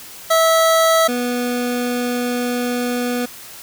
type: tone pair in turn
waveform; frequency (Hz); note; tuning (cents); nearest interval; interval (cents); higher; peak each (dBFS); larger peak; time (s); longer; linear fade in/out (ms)
25% pulse; 652 / 244.8; E5 / B3; -19 / -15; octave + perfect fourth; 1696; first; -8 / -15; first; 0.3-1.08 / 1.08-3.26; second; 10
effects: white hiss -37 dBFS RMS until 3.62 s